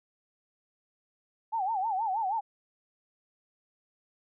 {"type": "tone with vibrato", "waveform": "sine", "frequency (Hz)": 825, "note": "G#5", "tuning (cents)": -12, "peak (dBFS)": -27, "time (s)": [1.52, 2.41], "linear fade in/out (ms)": 20, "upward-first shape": "sine", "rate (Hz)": 6.3, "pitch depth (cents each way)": 190, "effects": []}